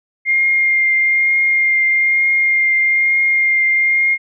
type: tone with vibrato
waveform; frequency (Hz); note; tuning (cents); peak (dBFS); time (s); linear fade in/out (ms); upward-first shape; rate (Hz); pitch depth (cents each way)
sine; 2118; C7; +21; -11; 0.25-4.18; 50; triangle; 1.1; 13
effects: none